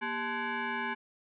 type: tone with frequency modulation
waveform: sine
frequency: 398.2 Hz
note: G4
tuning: 27 cents sharp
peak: -31 dBFS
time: 0.01-0.95 s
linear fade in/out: 20 ms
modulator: 635 Hz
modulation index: 3
effects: none